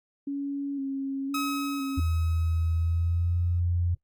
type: tone with vibrato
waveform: sine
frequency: 276.4 Hz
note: C#4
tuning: 5 cents flat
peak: -28 dBFS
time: 0.27-2 s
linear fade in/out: 5 ms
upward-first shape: square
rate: 0.98 Hz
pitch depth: 27 cents each way
type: tone with exponential decay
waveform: sawtooth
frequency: 1276 Hz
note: D#6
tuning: 43 cents sharp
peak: -24 dBFS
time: 1.34-3.6 s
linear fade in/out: 5 ms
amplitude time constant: 490 ms
type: tone with pitch glide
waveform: sine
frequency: 82.41 to 87.21 Hz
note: E2 to F2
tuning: 0 to -2 cents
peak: -23 dBFS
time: 1.97-3.95 s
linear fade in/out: 10 ms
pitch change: +98 cents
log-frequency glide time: 2.74-3.37 s
effects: noise-tail reverb RT60 0.1 s tail -21 dB re dry + Opus 48 kbps